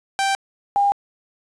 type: tone pair in turn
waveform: sawtooth / sine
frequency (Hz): 783 / 805.9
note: G5 / G5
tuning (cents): -2 / +48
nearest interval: unison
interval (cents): 50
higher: second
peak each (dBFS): -14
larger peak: neither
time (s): 0.19-0.35 / 0.76-0.92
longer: neither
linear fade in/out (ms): 0
effects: resampled to 22050 Hz + 8-bit